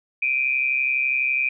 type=tone pair together; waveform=sine; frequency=2357 / 2489 Hz; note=D7 / D#7; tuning=+6 / 0 cents; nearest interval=minor second; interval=94 cents; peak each=-22 / -22 dBFS; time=0.22-1.49 s; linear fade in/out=5 ms; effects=none